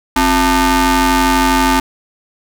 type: ring-modulated tone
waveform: sawtooth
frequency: 311.1 Hz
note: D#4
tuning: in tune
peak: -3 dBFS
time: 0.16-1.8 s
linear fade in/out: 5 ms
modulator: 576 Hz
effects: none